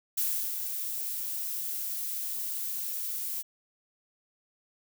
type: noise with ADSR envelope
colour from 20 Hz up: violet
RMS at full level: -28 dBFS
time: 0.17-3.43 s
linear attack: 10 ms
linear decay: 330 ms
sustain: -6 dB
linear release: 26 ms
effects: none